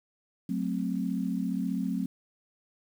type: chord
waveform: sine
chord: F# diminished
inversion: none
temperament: equal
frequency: 185 / 220 / 261.6 Hz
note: F#3 / A3 / C4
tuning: 0 / 0 / 0 cents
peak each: -31 / -33 / -32 dBFS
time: 0.49-2.06 s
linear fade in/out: 5 ms
effects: 9-bit